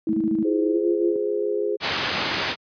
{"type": "tone with pitch glide", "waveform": "sine", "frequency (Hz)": [322.1, 343.2], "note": ["E4", "F4"], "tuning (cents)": [-40, -30], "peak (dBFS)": -21, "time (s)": [0.07, 1.16], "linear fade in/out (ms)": 2, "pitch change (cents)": 110, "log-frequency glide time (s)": [0.69, 0.8]}
{"type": "tone bursts", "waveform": "sine", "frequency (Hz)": 220, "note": "A3", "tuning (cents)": 0, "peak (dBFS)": -21, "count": 5, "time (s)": [0.09, 0.427], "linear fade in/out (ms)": 0, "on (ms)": 41, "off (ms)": 33}
{"type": "chord", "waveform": "sine", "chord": "F minor", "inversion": "none", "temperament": "equal with one note detuned", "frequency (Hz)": [349.2, 415.3, 515.7], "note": ["F4", "Ab4", "C5"], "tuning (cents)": [0, 0, -25], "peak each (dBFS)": [-28, -23, -29], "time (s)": [0.44, 1.77], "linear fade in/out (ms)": 20}
{"type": "low-pass noise", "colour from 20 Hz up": "white", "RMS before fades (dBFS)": -25, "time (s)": [1.8, 2.56], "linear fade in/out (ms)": 50, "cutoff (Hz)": 3900, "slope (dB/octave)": 12}
{"effects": ["high-pass 100 Hz 12 dB/octave", "resampled to 11025 Hz"]}